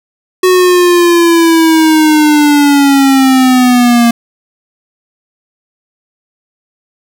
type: linear sweep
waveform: square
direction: down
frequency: 370 to 233.1 Hz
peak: -5 dBFS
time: 0.43-4.11 s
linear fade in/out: 5 ms
effects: none